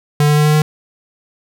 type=tone with pitch steps; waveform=square; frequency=147.7 / 148.9 / 150.11 / 151.33 / 152.56 Hz; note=D3 / D3 / D3 / D#3 / D#3; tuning=+10 / +24 / +38 / -48 / -34 cents; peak=-10 dBFS; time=0.2-0.62 s; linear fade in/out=2 ms; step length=84 ms; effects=none